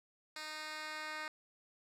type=tone with band-pass filter sweep; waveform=10% pulse; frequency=308.3 Hz; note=D#4; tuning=16 cents flat; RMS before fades=-44 dBFS; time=0.36-1.28 s; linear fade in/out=2 ms; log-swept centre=3900 to 2300 Hz; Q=0.92; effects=none